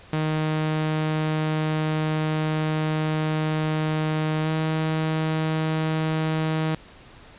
sawtooth tone with pitch glide, 155.56 to 157.91 Hz, D#3 to D#3, 0 to +26 cents, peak -18 dBFS, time 0.13-6.75 s, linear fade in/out 2 ms, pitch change +26 cents, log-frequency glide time 4.42-4.49 s, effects pink hiss -48 dBFS RMS until 7.38 s + resampled to 8000 Hz

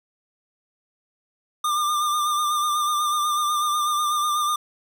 square tone with vibrato, 1200 Hz, D6, 37 cents sharp, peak -21 dBFS, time 1.64-4.56 s, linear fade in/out 5 ms, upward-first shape sine, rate 8.1 Hz, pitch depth 34 cents each way, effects none

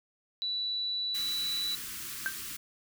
sine tone, 3951 Hz, B7, in tune, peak -30 dBFS, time 0.42-1.75 s, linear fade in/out 0 ms
white band-stop noise, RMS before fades -40 dBFS, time 1.14-2.57 s, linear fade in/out 10 ms, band 390 to 1100 Hz, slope 48 dB/octave
sine tone with exponential decay, 1568 Hz, G6, in tune, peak -24 dBFS, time 2.26-2.36 s, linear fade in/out 0 ms, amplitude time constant 21 ms
effects none

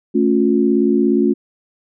sine chord, A augmented, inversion none, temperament equal with one note detuned, 220 / 277.2 / 356.8 Hz, A3 / C#4 / E#4, 0 / 0 / +37 cents, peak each -16 dBFS, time 0.14-1.34 s, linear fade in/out 20 ms, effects none

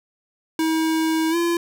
square tone with pitch glide, 320.3 to 341.3 Hz, E4 to F4, -50 to -40 cents, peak -19 dBFS, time 0.59-1.57 s, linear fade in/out 2 ms, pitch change +110 cents, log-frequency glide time 1.3-1.36 s, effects none

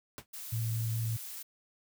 pink noise with exponential decay, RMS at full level -39 dBFS, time 0.18-0.26 s, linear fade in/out 0 ms, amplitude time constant 17 ms
blue noise, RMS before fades -43 dBFS, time 0.33-1.43 s, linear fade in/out 10 ms
sine tone, 113.2 Hz, A2, 50 cents sharp, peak -30 dBFS, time 0.52-1.17 s, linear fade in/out 10 ms
effects none

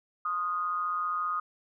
sine tone with amplitude modulation, 1239 Hz, D#6, 8 cents flat, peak -25 dBFS, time 0.25-1.4 s, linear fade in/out 5 ms, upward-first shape sine, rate 175 Hz, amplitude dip 60%, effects none

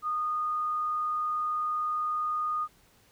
sine tone, 1230 Hz, D#6, 20 cents flat, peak -27 dBFS, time 0.02-2.68 s, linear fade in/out 50 ms, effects pink hiss -62 dBFS RMS until 3.11 s

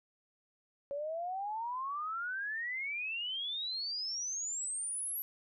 sine exponential sweep, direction up, 554.4 to 11840 Hz, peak -35 dBFS, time 0.91-5.22 s, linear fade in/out 0 ms, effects none

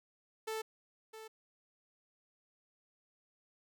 sawtooth tone with echo, 440 Hz, A4, in tune, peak -33 dBFS, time 0.47-0.62 s, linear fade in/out 10 ms, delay 660 ms, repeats 1, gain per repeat -11 dB, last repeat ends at 1.28 s, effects none

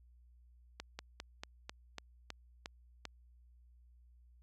slowing click train, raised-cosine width 0.2 ms, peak -25 dBFS, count 9, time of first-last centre 0.8-3.053 s, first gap 190 ms, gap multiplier 1.11, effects added 60 Hz sine -60 dBFS peak until 4.42 s

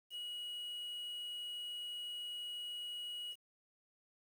triangle tone with quantisation, 2907 Hz, F#7, 31 cents flat, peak -40 dBFS, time 0.1-3.36 s, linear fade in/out 50 ms, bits 10, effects none

